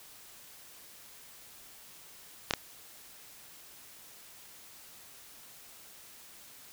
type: clicks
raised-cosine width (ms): 0.2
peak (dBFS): -9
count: 2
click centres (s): 2.509 / 2.537
effects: white hiss -53 dBFS RMS until 6.72 s